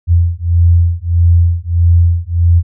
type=beating tone pair; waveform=sine; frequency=84.8 / 86.4 Hz; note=E2 / F2; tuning=+50 / -18 cents; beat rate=1.6 Hz; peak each=-10 / -10 dBFS; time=0.07-2.63 s; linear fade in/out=50 ms; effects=none